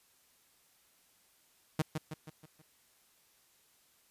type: tone with echo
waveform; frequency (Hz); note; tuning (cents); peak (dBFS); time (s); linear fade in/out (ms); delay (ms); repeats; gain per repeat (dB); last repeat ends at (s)
sawtooth; 155.9; D#3; +4; -23; 1.79-1.82; 5; 160; 5; -6; 2.62
effects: white hiss -68 dBFS RMS until 4.1 s + resampled to 32000 Hz